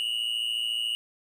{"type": "tone pair together", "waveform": "triangle", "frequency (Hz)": [2839, 2953], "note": ["F7", "F#7"], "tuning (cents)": [28, -4], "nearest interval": "minor second", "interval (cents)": 68, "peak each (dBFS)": -28, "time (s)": [0, 0.95], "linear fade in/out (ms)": 0, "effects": []}